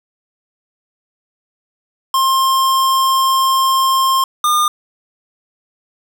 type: tone pair in turn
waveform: square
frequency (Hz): 1061 / 1211.7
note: C6 / D#6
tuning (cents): +24 / -46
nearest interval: major second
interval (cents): 230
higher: second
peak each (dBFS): -12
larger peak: neither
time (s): 2.14-4.24 / 4.44-4.68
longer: first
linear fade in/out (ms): 2
effects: none